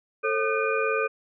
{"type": "tone cluster", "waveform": "sine", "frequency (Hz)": [442.6, 540, 1217, 1522, 2434], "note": ["A4", "C#5", "D#6", "F#6", "D#7"], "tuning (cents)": [10, -45, -39, 48, -39], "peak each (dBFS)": [-26, -30, -29, -31, -30], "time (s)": [0.23, 1.08], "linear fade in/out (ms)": 20, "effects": []}